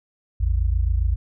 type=tone pair together; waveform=sine; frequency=55 / 82.41 Hz; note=A1 / E2; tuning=0 / 0 cents; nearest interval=perfect fifth; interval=700 cents; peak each=-19 / -22 dBFS; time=0.4-1.16 s; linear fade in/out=10 ms; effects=none